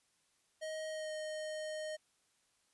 square tone with pitch glide, 628 to 619 Hz, D#5 to D#5, +16 to -9 cents, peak -40 dBFS, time 0.61-1.97 s, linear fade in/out 20 ms, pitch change -25 cents, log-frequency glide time 0.89-1.12 s, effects white hiss -75 dBFS RMS until 2.73 s + resampled to 24000 Hz

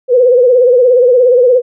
sine tone with vibrato, 496.7 Hz, B4, 10 cents sharp, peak -4 dBFS, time 0.08-1.62 s, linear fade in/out 50 ms, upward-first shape sine, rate 17 Hz, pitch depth 80 cents each way, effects none

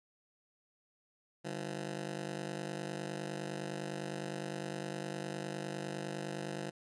15% pulse ring-modulated tone, 169.7 Hz, F3, 49 cents flat, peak -29 dBFS, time 1.44-6.71 s, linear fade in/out 20 ms, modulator 24.9 Hz, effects resampled to 24000 Hz

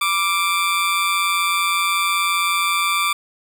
20% pulse tone with amplitude modulation, 1174.7 Hz, D6, in tune, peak -10 dBFS, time 0.01-3.13 s, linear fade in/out 5 ms, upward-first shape sine, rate 179 Hz, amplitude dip 50%, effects none

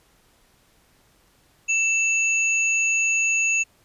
sine tone pair together, 2656 / 6693 Hz, E7 / G#8, +12 / +12 cents, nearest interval octave + major third, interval 1600 cents, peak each -19 / -26 dBFS, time 1.68-3.64 s, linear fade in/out 20 ms, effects pink hiss -60 dBFS RMS until 3.84 s + resampled to 32000 Hz

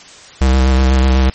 square tone with vibrato, 65.41 Hz, C2, in tune, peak -9 dBFS, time 0.41-1.3 s, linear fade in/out 5 ms, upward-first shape square, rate 8.1 Hz, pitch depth 20 cents each way, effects white hiss -38 dBFS RMS until 1.34 s + MP3 32 kbps

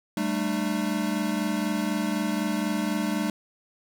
square chord, G suspended second, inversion none, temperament equal with one note detuned, 196 / 220 / 300.9 Hz, G3 / A3 / D4, 0 / 0 / +42 cents, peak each -30 dBFS, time 0.17-3.3 s, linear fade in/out 2 ms, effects none

